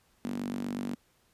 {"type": "tone with high-pass filter", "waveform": "sawtooth", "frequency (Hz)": 48.23, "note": "G1", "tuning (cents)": -27, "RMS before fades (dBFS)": -35, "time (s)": [0.24, 0.95], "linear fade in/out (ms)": 10, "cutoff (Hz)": 230, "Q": 6.6, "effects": ["pink hiss -68 dBFS RMS until 1.33 s", "resampled to 32000 Hz"]}